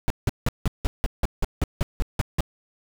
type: noise bursts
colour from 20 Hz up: brown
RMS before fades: -20 dBFS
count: 13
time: 0.08-2.406 s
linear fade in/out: 0 ms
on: 22 ms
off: 170 ms
effects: none